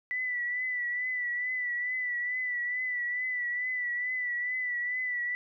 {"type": "tone with vibrato", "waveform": "sine", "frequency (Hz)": 1975.5, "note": "B6", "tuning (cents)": 0, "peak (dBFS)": -29, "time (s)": [0.11, 5.35], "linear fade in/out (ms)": 0, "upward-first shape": "triangle", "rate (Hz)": 2.3, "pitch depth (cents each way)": 47, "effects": []}